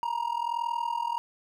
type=tone with amplitude modulation; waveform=triangle; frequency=942 Hz; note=A#5; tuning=18 cents sharp; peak=-22 dBFS; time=0.03-1.18 s; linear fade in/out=0 ms; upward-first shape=sine; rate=41.3 Hz; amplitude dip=85%; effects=none